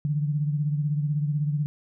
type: beating tone pair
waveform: sine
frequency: 146.83 / 162.83 Hz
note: D3 / E3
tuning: 0 / -21 cents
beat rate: 16 Hz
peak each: -23 / -32 dBFS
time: 0.05-1.66 s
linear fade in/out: 0 ms
effects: none